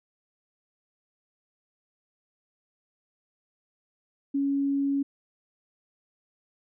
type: tone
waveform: sine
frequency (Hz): 278.5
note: C#4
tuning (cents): +8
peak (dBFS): -23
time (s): 4.34-5.03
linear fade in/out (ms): 10
effects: none